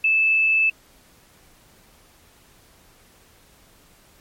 sine tone, 2625 Hz, E7, 8 cents flat, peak -15 dBFS, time 0.04-0.7 s, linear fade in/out 5 ms, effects pink hiss -54 dBFS RMS until 4.2 s + MP3 64 kbps

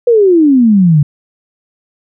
sine exponential sweep, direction down, 493.9 to 140.9 Hz, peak -4 dBFS, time 0.07-1.03 s, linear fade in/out 5 ms, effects none

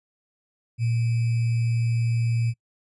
sine tone with sample-and-hold, 116.54 Hz, A#2, in tune, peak -20 dBFS, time 0.78-2.54 s, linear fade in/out 50 ms, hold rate 2450 Hz, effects noise-tail reverb RT60 0.1 s tail -26 dB re dry + resampled to 24000 Hz

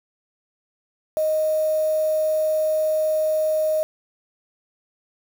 sine tone with quantisation, 622.3 Hz, D#5, in tune, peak -18 dBFS, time 1.17-3.83 s, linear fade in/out 0 ms, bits 6, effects none

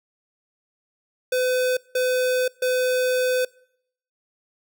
square tone bursts at uneven times, 506 Hz, B4, 42 cents sharp, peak -20 dBFS, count 3, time 1.32-1.77 / 1.95-2.48 / 2.62-3.45 s, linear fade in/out 5 ms, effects noise-tail reverb RT60 0.7 s tail -25 dB re dry

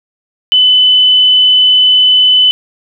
sine tone, 3012 Hz, F#7, 30 cents sharp, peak -4 dBFS, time 0.52-2.51 s, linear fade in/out 0 ms, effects none

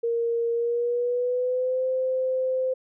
sine tone with pitch glide, 466.2 to 517.3 Hz, A#4 to C5, 0 to -20 cents, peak -22 dBFS, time 0.03-2.74 s, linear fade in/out 10 ms, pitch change +180 cents, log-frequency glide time 0.52-1.86 s, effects none

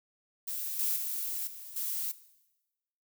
violet noise with level steps, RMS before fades -36 / -30 / -35 / -46 / -34 dBFS, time 0.47-2.12 s, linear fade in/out 10 ms, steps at 0.79 / 0.96 / 1.47 / 1.76 s, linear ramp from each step 2 ms, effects noise-tail reverb RT60 1.0 s tail -17 dB re dry

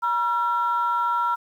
sine tone pair together, 957 / 1358.6 Hz, A#5 / F6, +45 / -48 cents, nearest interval tritone, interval 607 cents, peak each -22 dBFS, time 0.02-1.36 s, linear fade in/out 20 ms, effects tanh soft clip ceiling -14 dBFS + 9-bit

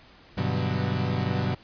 35% pulse chord, G major seventh, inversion none, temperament equal, 98 / 123.47 / 146.83 / 185 Hz, G2 / B2 / D3 / F#3, 0 / 0 / 0 / 0 cents, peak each -28 / -27 / -30 / -29 dBFS, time 0.37-1.55 s, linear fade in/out 10 ms, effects pink hiss -53 dBFS RMS until 1.63 s + resampled to 11025 Hz

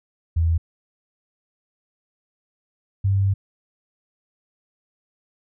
sine tone pair in turn, 82.41 / 98 Hz, E2 / G2, 0 / 0 cents, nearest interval minor third, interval 300 cents, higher second, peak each -16 dBFS, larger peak neither, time 0.36-0.58 / 3.04-3.34 s, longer second, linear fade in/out 10 ms, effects none

